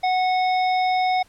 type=harmonic tone with a mistuned harmonic; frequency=740 Hz; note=F#5; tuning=in tune; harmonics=1 / 3 / 5 / 7; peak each=-18 / -28 / -34 / -36 dBFS; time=0.03-1.23 s; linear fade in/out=10 ms; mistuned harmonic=3; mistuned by=-22 cents; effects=pink hiss -56 dBFS RMS until 1.28 s + low-pass 12000 Hz 12 dB/octave